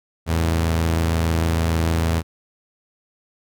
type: tone pair together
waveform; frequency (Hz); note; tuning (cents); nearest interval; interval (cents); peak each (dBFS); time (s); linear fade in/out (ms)
sawtooth; 82 / 108.61; E2 / A2; -9 / -22; perfect fourth; 487; -14 / -24; 0.26-2.23; 50
effects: none